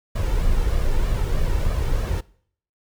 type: noise with flanger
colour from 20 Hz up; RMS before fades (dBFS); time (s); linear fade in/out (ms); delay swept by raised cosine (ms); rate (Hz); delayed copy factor
brown; -20; 0.15-2.21; 10; 1.7 to 2.26; 3.2; +0.5
effects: noise-tail reverb RT60 0.6 s tail -22 dB re dry